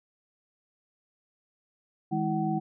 sine tone cluster, 159.8 / 207 / 326.2 / 755 Hz, D#3 / G#3 / E4 / F#5, +47 / -5 / -18 / +35 cents, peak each -31 dBFS, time 2.11-2.6 s, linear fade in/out 20 ms, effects none

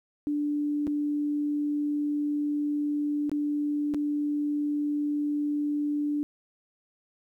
sine tone with dropouts, 293.7 Hz, D4, in tune, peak -25 dBFS, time 0.27-6.23 s, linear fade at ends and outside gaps 0 ms, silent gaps 0.869-0.876 / 3.295-3.316 / 3.939-3.945 s, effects 11-bit

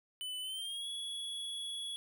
square tone with pitch glide, 3001 to 3369 Hz, F#7 to G#7, +24 to +24 cents, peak -39 dBFS, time 0.21-1.96 s, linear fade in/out 0 ms, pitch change +200 cents, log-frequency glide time 0.41-0.88 s, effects none

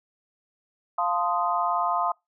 sine chord, F dominant seventh, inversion none, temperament equal with one note detuned, 698.5 / 880 / 1038.1 / 1244.5 Hz, F5 / A5 / C6 / Eb6, 0 / 0 / -14 / 0 cents, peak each -27 / -30 / -27 / -28 dBFS, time 0.98-2.12 s, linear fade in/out 5 ms, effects noise-tail reverb RT60 0.2 s tail -26 dB re dry

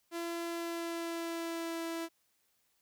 sawtooth tone with pitch glide, 338.6 to 331.4 Hz, E4 to E4, +46 to +9 cents, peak -32 dBFS, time 0.11-2.09 s, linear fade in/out 50 ms, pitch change -37 cents, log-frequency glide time 0.47-1.82 s, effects white hiss -75 dBFS RMS until 2.81 s

